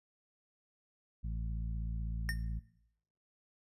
harmonic tone, 56 Hz, A1, 31 cents sharp, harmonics 1 / 2 / 3 / 4, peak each -36 / -44 / -46 / -54 dBFS, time 1.23-2.6 s, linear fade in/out 20 ms
square tone with exponential decay, 1826 Hz, A#6, 36 cents flat, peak -31 dBFS, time 2.29-2.4 s, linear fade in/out 0 ms, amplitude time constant 22 ms
effects noise-tail reverb RT60 0.8 s tail -19 dB re dry + resampled to 32000 Hz

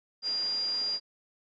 sine tone in noise, 4800 Hz, D8, 37 cents sharp, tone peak -28 dBFS, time 0.22-1 s, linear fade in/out 50 ms, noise pink, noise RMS -44 dBFS, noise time 0.22-1 s, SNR +13 dB, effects high-pass 300 Hz 12 dB/octave + resampled to 16000 Hz

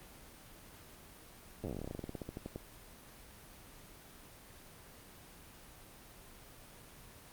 slowing click train, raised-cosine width 2 ms, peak -27 dBFS, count 25, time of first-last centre 1.64-2.56 s, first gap 9 ms, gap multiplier 1.11, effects pink hiss -55 dBFS RMS until 7.32 s + Opus 24 kbps

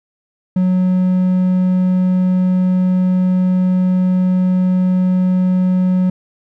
triangle tone, 183.7 Hz, F#3, 12 cents flat, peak -9 dBFS, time 0.56-6.1 s, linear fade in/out 5 ms, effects none

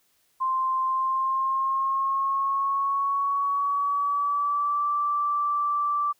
sine tone with pitch glide, 1046.5 to 1167.9 Hz, C6 to D6, 0 to -10 cents, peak -22 dBFS, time 0.4-6.13 s, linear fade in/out 20 ms, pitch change +190 cents, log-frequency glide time 0.85-4.89 s, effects white hiss -67 dBFS RMS until 6.19 s

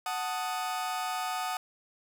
40% pulse chord, D# diminished, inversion first, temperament equal, 740 / 880 / 1244.5 Hz, F#5 / A5 / D#6, 0 / 0 / 0 cents, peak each -33 / -37 / -35 dBFS, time 0.06-1.57 s, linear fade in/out 2 ms, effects 10-bit

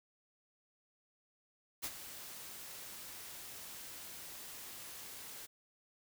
white noise with ADSR envelope, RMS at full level -38 dBFS, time 1.82-5.47 s, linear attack 25 ms, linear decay 50 ms, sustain -11 dB, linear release 22 ms, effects none

